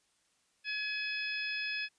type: harmonic tone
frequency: 847 Hz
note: G#5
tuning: 34 cents sharp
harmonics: 2 / 3 / 4 / 5 / 6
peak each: -39 / -36 / -44 / -51 / -43 dBFS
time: 0.64-1.89 s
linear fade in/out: 50 ms
effects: white hiss -73 dBFS RMS until 1.98 s + resampled to 22050 Hz